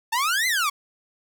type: exponential two-way sweep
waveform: sawtooth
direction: up then down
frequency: 872 to 2100 to 1093 Hz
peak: -17 dBFS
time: 0.12-0.7 s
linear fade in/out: 10 ms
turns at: 0.47 s
effects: none